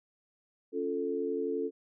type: chord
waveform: sine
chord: Db augmented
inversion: none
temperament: equal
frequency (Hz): 277.2 / 349.2 / 440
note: Db4 / F4 / A4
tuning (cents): 0 / 0 / 0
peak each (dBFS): -36 / -36 / -32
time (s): 0.72-1.71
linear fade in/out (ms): 50
effects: none